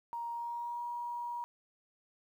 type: tone with pitch glide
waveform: sine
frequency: 939 to 955.4 Hz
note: A#5 to A#5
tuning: +12 to +42 cents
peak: -36 dBFS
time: 0.13-1.44 s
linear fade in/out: 0 ms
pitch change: +30 cents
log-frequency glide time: 0.32-0.83 s
effects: 11-bit